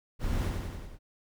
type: noise with echo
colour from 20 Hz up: brown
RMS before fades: -30 dBFS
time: 0.19-0.52 s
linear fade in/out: 50 ms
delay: 94 ms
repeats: 5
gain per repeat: -3 dB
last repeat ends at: 0.99 s
effects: none